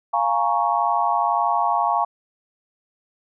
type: chord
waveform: sine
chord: Bb minor seventh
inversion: second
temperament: equal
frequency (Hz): 698.5 / 830.6 / 932.3 / 1108.7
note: F5 / Ab5 / Bb5 / Db6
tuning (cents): 0 / 0 / 0 / 0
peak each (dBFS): -23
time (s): 0.13-2.05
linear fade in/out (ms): 10
effects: none